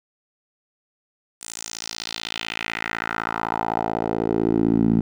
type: tone with band-pass filter sweep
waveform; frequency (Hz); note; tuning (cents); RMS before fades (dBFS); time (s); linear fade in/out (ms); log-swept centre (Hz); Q
10% pulse; 55.9; A1; +28; -24; 1.41-5.01; 5; 8600 to 210; 2.4
effects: none